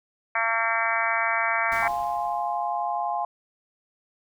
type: harmonic tone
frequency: 227.4 Hz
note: A#3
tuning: 43 cents flat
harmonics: 3 / 4 / 5 / 6 / 7 / 8 / 9 / 10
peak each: -30 / -30 / -30 / -30 / -30 / -30 / -30 / -30 dBFS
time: 0.35-1.88 s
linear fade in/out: 5 ms
type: noise with exponential decay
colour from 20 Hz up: pink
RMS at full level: -39 dBFS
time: 1.72-3.06 s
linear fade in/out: 0 ms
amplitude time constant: 290 ms
type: chord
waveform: sine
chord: F minor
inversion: none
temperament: equal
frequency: 698.5 / 830.6 / 1046.5 Hz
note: F5 / Ab5 / C6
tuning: 0 / 0 / 0 cents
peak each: -28 / -28 / -31 dBFS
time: 1.82-3.25 s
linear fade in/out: 2 ms
effects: none